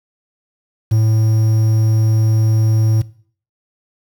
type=tone with quantisation; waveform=triangle; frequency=110 Hz; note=A2; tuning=in tune; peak=-8 dBFS; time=0.91-3.02 s; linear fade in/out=10 ms; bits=6; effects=noise-tail reverb RT60 0.5 s tail -19 dB re dry